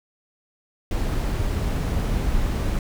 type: noise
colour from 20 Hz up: brown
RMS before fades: -23 dBFS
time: 0.91-2.79 s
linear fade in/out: 2 ms
effects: none